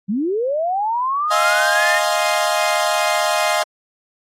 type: linear sweep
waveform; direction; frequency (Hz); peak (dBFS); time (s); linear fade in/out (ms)
sine; up; 181.6 to 1856; -17; 0.08-2; 20
type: chord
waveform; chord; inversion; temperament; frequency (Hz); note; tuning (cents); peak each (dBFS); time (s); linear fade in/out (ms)
sawtooth; F minor seventh; third; equal; 622.3 / 698.5 / 830.6 / 1046.5; Eb5 / F5 / Ab5 / C6; 0 / 0 / 0 / 0; -16 / -17 / -19 / -20; 1.3-3.64; 20
effects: low-pass 11000 Hz 12 dB/octave + AAC 48 kbps